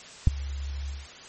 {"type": "tone with ADSR envelope", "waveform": "sine", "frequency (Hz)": 69.5, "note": "C#2", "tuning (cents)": 5, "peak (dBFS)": -7, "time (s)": [0.27, 1.08], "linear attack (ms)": 3, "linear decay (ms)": 10, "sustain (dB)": -23, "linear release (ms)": 190, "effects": ["white hiss -45 dBFS RMS until 1.28 s", "MP3 32 kbps"]}